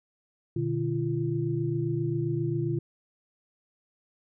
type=tone cluster; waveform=sine; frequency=122.8 / 150.3 / 342.1 Hz; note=B2 / D3 / F4; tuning=-9 / +40 / -36 cents; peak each=-30 dBFS; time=0.56-2.79 s; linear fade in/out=5 ms; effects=none